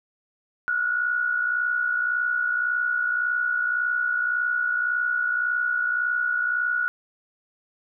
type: tone pair together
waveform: sine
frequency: 1396.9 / 1458.7 Hz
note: F6 / F#6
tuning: 0 / -25 cents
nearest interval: minor second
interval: 75 cents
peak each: -29 / -22 dBFS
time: 0.68-6.88 s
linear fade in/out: 0 ms
effects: none